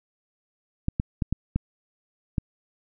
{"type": "clicks", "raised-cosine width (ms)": 5, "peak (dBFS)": -11, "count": 6, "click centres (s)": [0.884, 0.999, 1.222, 1.326, 1.56, 2.382], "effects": []}